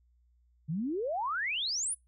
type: exponential sweep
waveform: sine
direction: up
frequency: 143.7 to 10630 Hz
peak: -30 dBFS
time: 0.68-1.95 s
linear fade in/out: 20 ms
effects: noise-tail reverb RT60 0.2 s tail -24 dB re dry + added 60 Hz sine -64 dBFS peak until 2.07 s